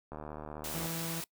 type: click train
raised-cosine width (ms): 1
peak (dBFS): -28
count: 57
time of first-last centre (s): 0.12-0.858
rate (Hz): 75.9
type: noise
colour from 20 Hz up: white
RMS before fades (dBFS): -40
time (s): 0.64-1.24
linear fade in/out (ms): 2
type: tone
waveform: sawtooth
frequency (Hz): 164.81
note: E3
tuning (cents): 0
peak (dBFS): -33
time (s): 0.74-1.21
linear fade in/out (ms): 10
effects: noise-tail reverb RT60 0.1 s tail -23 dB re dry